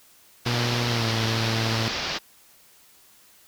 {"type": "low-pass noise", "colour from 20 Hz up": "white", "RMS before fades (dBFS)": -29, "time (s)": [0.45, 2.19], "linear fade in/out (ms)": 20, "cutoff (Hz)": 5400, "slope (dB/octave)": 48}
{"type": "tone with pitch glide", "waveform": "sawtooth", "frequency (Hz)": [120, 112.61], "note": ["B2", "A2"], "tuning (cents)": [-49, 41], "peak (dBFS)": -20, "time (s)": [0.46, 1.88], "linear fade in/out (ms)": 0, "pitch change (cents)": -110, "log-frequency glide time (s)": [0.88, 1.08]}
{"effects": ["white hiss -55 dBFS RMS until 3.47 s"]}